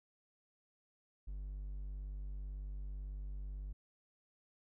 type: tone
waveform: triangle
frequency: 49.04 Hz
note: G1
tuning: 1 cent sharp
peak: -39 dBFS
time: 1.27-3.73 s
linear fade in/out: 10 ms
effects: none